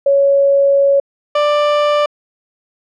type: tone pair in turn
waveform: sine / 30% pulse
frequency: 557 / 590.1 Hz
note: C#5 / D5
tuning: +8 / +8 cents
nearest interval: minor second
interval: 100 cents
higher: second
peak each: -8 dBFS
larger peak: neither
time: 0.06-1 / 1.35-2.06 s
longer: first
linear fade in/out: 5 ms
effects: low-pass 3000 Hz 12 dB/octave

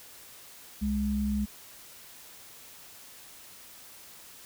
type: tone pair together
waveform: sine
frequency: 65.41 / 207.8 Hz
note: C2 / G#3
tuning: 0 / +1 cents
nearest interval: octave + minor sixth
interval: 2001 cents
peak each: -32 / -27 dBFS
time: 0.81-1.46 s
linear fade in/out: 20 ms
effects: white hiss -50 dBFS RMS until 4.45 s

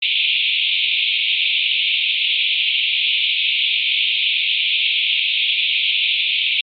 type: band-pass noise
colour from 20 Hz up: white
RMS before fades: -18 dBFS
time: 0.02-6.61 s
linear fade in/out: 5 ms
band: 2300 to 3700 Hz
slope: 96 dB/octave
effects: MP3 48 kbps

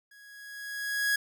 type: tone with level ramp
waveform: 45% pulse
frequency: 1661.2 Hz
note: G#6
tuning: in tune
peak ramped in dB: -53 to -23 dBFS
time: 0.11-1.16 s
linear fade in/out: 5 ms
effects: none

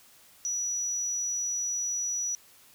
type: tone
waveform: sine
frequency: 5870 Hz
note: F#8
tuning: 15 cents flat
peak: -28 dBFS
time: 0.45-2.35 s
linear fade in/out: 0 ms
effects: white hiss -57 dBFS RMS until 2.74 s

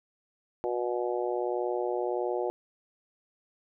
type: harmonic tone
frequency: 121.5 Hz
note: B2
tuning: 28 cents flat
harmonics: 3 / 4 / 5 / 6 / 7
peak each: -31 / -33 / -35 / -37 / -38 dBFS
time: 0.64-2.5 s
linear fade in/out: 0 ms
effects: none

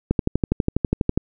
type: click train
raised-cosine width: 3 ms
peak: -5 dBFS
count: 14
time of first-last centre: 0.11-1.176 s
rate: 12.2 Hz
effects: none

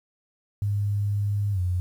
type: tone with pitch glide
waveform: sine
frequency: 102.1 to 89.92 Hz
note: G#2 to F#2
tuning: -29 to -49 cents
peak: -22 dBFS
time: 0.62-1.8 s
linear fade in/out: 0 ms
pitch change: -220 cents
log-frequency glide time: 1.52-1.6 s
effects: 9-bit

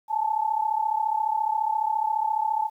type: tone pair together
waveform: sine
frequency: 853.5 / 888 Hz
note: G#5 / A5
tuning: +47 / +16 cents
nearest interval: minor second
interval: 69 cents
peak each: -25 dBFS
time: 0.08-2.7 s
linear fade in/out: 50 ms
effects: 10-bit

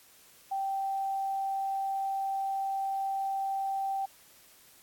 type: tone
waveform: sine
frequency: 780 Hz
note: G5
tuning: 9 cents flat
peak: -29 dBFS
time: 0.51-4.06 s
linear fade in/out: 10 ms
effects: white hiss -58 dBFS RMS until 4.82 s + AAC 64 kbps

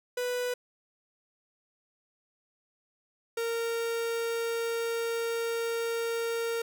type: tone pair in turn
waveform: 45% pulse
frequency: 493.9 / 462 Hz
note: B4 / A#4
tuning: 0 / -16 cents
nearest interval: minor second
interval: 116 cents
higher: first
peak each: -29 / -29 dBFS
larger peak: neither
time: 0.17-0.54 / 3.37-6.62 s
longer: second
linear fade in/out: 5 ms
effects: none

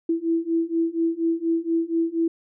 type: beating tone pair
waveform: sine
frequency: 328.8 / 333 Hz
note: E4 / E4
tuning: -4 / +18 cents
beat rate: 4.2 Hz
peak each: -24 / -23 dBFS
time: 0.09-2.28 s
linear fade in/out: 5 ms
effects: none

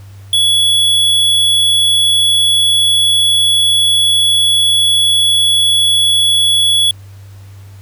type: tone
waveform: square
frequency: 3383 Hz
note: G#7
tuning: 31 cents sharp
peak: -9 dBFS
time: 0.33-6.91 s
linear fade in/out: 2 ms
effects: added 98 Hz sine -32 dBFS peak until 7.81 s + pink hiss -47 dBFS RMS until 7.81 s

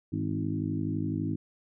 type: harmonic tone with a mistuned harmonic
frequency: 51.91 Hz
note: G#1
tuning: in tune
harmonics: 2 / 3 / 4 / 5 / 6 / 7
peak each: -34 / -34 / -39 / -34 / -34 / -45 dBFS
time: 0.12-1.36 s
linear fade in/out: 10 ms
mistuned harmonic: 3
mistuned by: +62 cents
effects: none

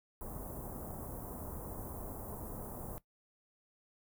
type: band-stop noise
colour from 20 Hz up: pink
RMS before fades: -44 dBFS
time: 0.21-2.98 s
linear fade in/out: 0 ms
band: 1000 to 11000 Hz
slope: 24 dB/octave
effects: noise-tail reverb RT60 0.1 s tail -17 dB re dry

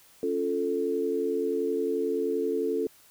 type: chord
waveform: sine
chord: Db augmented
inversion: none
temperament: equal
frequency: 277.2 / 349.2 / 440 Hz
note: Db4 / F4 / A4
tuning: 0 / 0 / 0 cents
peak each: -32 / -31 / -27 dBFS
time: 0.23-2.87 s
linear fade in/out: 2 ms
effects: white hiss -57 dBFS RMS until 3.1 s

